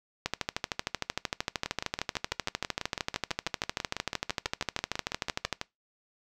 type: two click trains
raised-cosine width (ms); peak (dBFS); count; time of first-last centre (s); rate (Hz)
0.2; -14 / -11; 25 / 70; 1.66-5.614 / 0.26-5.527; 6.07 / 13.1
effects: noise-tail reverb RT60 0.2 s tail -22 dB re dry